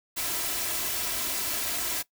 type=noise with comb filter; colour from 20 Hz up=white; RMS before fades=-30 dBFS; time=0.16-2.03 s; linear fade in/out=20 ms; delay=3 ms; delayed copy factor=+0.5; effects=noise-tail reverb RT60 0.1 s tail -19 dB re dry